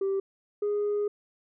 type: tone pair in turn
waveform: sine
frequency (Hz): 390 / 413.2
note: G4 / G#4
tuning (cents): -9 / -9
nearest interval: minor second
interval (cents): 100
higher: second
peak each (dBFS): -23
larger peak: neither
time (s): 0.01-0.2 / 0.62-1.08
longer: second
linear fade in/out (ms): 5
effects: tanh soft clip ceiling -23 dBFS

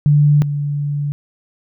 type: tone pair in turn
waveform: sine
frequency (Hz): 146.83 / 144.81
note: D3 / D3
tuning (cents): 0 / -24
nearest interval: unison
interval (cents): 24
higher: first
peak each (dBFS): -8 / -17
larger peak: first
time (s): 0.06-0.42 / 0.42-1.12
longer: second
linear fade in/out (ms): 0
effects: none

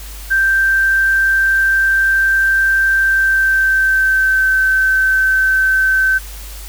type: tone with pitch glide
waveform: sine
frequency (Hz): 1568 to 1540.2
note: G6 to G6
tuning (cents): 0 to -31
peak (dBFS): -10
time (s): 0.3-6.19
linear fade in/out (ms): 20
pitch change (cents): -31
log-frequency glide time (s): 3.01-4.53
effects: added 50 Hz sine -29 dBFS peak until 6.68 s + white hiss -35 dBFS RMS until 6.68 s

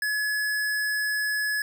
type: tone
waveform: square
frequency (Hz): 1700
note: G#6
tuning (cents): +40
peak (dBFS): -25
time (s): 0.02-1.62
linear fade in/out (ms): 2
effects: none

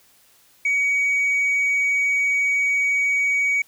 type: tone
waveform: sine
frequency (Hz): 2257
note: C#7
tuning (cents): +31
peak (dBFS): -15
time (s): 0.65-3.62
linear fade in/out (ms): 5
effects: tanh soft clip ceiling -16 dBFS + white hiss -56 dBFS RMS until 3.67 s

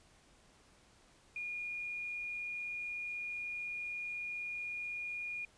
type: tone with quantisation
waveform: sine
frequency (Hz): 2432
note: D#7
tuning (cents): -40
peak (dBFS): -38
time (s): 1.36-5.45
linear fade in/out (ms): 2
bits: 11
effects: pink hiss -65 dBFS RMS until 5.57 s + resampled to 22050 Hz

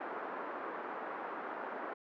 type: band-pass noise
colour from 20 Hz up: white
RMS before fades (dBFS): -42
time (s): 0-1.94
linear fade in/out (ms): 10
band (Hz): 270 to 1400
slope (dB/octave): 24
effects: none

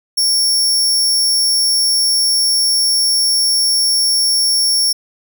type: tone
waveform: sawtooth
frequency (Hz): 5480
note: F8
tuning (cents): -34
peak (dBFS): -9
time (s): 0.17-4.93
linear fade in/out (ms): 10
effects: none

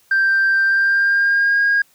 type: tone with pitch glide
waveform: sine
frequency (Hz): 1574 to 1629.5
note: G6 to G#6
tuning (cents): +7 to -33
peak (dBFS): -11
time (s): 0.11-1.82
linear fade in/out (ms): 5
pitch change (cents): +60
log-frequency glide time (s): 0.63-1.6
effects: tanh soft clip ceiling -10 dBFS + white hiss -56 dBFS RMS until 1.94 s

